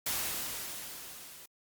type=noise with level ramp; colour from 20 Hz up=white; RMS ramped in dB=-32 to -51 dBFS; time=0.06-1.46 s; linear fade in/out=5 ms; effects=Opus 48 kbps